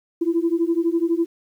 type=beating tone pair; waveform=sine; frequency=329.6 / 341.6 Hz; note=E4 / F4; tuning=0 / -38 cents; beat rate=12 Hz; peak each=-20 dBFS; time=0.21-1.26 s; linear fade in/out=10 ms; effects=tanh soft clip ceiling -10 dBFS + 9-bit